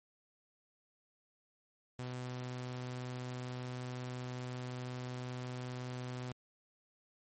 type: tone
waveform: sawtooth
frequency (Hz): 125.4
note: B2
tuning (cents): +27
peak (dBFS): -36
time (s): 1.99-6.32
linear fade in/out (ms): 0
effects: MP3 32 kbps